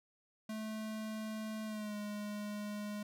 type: tone with pitch glide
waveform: square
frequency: 217.4 to 207.9 Hz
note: A3 to G#3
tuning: -21 to +2 cents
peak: -40 dBFS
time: 0.49-3.03 s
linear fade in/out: 5 ms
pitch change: -77 cents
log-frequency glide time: 1.65-1.96 s
effects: none